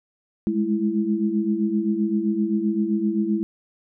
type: tone cluster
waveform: sine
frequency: 205.4 / 213.1 / 331.8 Hz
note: G#3 / G#3 / E4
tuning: -19 / +45 / +11 cents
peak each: -24 dBFS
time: 0.47-3.43 s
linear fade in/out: 0 ms
effects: none